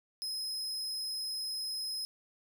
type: tone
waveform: 40% pulse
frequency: 5110 Hz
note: D#8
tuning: 45 cents sharp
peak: -34 dBFS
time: 0.22-2.05 s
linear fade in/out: 0 ms
effects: none